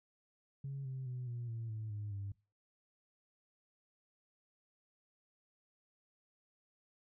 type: tone with pitch steps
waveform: sine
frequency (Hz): 137.6 / 131.39 / 125.45 / 119.79 / 114.38 / 109.21 / 104.28 / 99.57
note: C#3 / C3 / B2 / A#2 / A#2 / A2 / G#2 / G2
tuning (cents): -12 / +8 / +28 / +48 / -32 / -12 / +8 / +28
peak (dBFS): -38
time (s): 0.64-2.32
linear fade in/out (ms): 5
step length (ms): 210
effects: noise-tail reverb RT60 0.3 s tail -23 dB re dry + tanh soft clip ceiling -36 dBFS